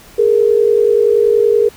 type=tone pair together; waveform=sine; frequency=415.7 / 466.2 Hz; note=G#4 / A#4; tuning=+2 / 0 cents; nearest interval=major second; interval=198 cents; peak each=-11 dBFS; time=0.18-1.69 s; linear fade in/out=10 ms; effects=pink hiss -41 dBFS RMS until 1.76 s